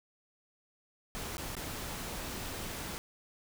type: noise with dropouts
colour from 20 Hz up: pink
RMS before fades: -40 dBFS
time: 1.15-2.98 s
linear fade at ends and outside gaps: 0 ms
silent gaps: 1.369-1.381 / 1.552-1.567 s
effects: none